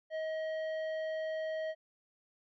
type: tone with tanh clipping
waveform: sine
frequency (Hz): 633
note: D#5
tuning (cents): +30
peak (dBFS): -36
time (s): 0.1-1.75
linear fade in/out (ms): 50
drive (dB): 12
effects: low-pass 4000 Hz 12 dB/octave